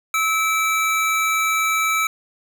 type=tone pair together; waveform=square; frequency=1300 / 2316 Hz; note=E6 / D7; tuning=-24 / -25 cents; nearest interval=minor seventh; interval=999 cents; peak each=-21 / -21 dBFS; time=0.14-2.07 s; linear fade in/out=2 ms; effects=none